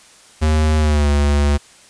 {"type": "tone with pitch glide", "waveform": "square", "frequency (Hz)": [77.4, 72.22], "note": ["D#2", "D2"], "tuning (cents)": [-9, -28], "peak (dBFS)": -13, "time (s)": [0.41, 1.58], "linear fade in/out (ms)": 20, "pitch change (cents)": -119, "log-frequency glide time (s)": [0.78, 1.09], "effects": ["white hiss -46 dBFS RMS until 1.89 s", "resampled to 22050 Hz"]}